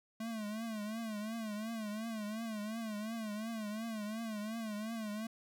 square tone with vibrato, 218.2 Hz, A3, 14 cents flat, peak -39 dBFS, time 0.2-5.27 s, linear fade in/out 5 ms, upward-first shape triangle, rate 2.8 Hz, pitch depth 110 cents each way, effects none

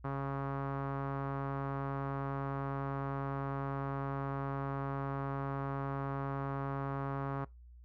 sawtooth tone with low-pass filter, 137.7 Hz, C#3, 11 cents flat, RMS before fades -37 dBFS, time 0.04-7.45 s, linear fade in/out 10 ms, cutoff 1200 Hz, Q 2.5, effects noise-tail reverb RT60 0.2 s tail -22 dB re dry + added 60 Hz sine -52 dBFS peak until 7.84 s

